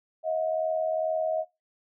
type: tone pair together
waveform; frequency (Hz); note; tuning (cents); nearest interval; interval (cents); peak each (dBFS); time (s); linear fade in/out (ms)
sine; 635 / 717.3; D#5 / F5; +35 / +46; major second; 211; -26 / -33; 0.23-1.45; 50
effects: noise-tail reverb RT60 0.2 s tail -18 dB re dry